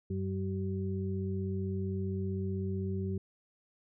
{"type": "harmonic tone", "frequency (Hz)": 95.6, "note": "G2", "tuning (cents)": -43, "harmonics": [1, 2, 4], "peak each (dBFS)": [-34, -36, -39], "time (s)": [0.1, 3.18], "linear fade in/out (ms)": 5, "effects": []}